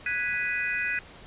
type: chord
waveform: sine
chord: G# minor seventh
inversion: third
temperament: equal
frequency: 1480 / 1661.2 / 1975.5 / 2489 Hz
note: F#6 / G#6 / B6 / D#7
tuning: 0 / 0 / 0 / 0 cents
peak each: -33 / -33 / -31 / -30 dBFS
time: 0.06-0.99 s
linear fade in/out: 2 ms
effects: pink hiss -48 dBFS RMS until 1.26 s + resampled to 8000 Hz